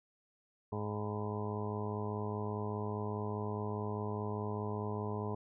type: harmonic tone with a mistuned harmonic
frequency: 104.9 Hz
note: G#2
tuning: 18 cents sharp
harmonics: 1 / 2 / 3 / 4 / 5 / 6 / 7 / 8 / 9 / 10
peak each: -39 / -42 / -48 / -41 / -51 / -49 / -50 / -49 / -48 / -47 dBFS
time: 0.72-5.35 s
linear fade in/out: 5 ms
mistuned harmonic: 10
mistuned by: -62 cents
effects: none